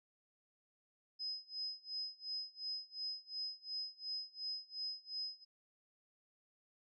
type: tone with tremolo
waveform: sine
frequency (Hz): 5060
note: D#8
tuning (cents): +28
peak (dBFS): -38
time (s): 1.19-5.45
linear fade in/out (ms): 20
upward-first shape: sine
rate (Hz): 2.8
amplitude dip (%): 95
effects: none